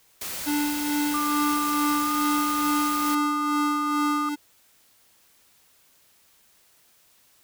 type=noise; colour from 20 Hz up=white; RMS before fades=-33 dBFS; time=0.21-3.15 s; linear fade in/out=5 ms
type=tone with tremolo; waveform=square; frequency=293.7 Hz; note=D4; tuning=in tune; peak=-23 dBFS; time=0.46-4.36 s; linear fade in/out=20 ms; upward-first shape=sine; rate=2.3 Hz; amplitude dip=45%
type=tone with pitch glide; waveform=sine; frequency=1193 to 1219.5 Hz; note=D6 to D#6; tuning=+27 to -35 cents; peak=-25 dBFS; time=1.14-4.29 s; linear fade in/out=2 ms; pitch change=+38 cents; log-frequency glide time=2.01-2.1 s
effects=white hiss -60 dBFS RMS until 7.43 s